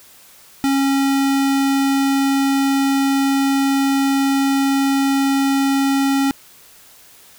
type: tone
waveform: square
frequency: 273.8 Hz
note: C#4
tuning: 21 cents flat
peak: -15 dBFS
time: 0.64-6.31 s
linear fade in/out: 0 ms
effects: white hiss -46 dBFS RMS until 7.38 s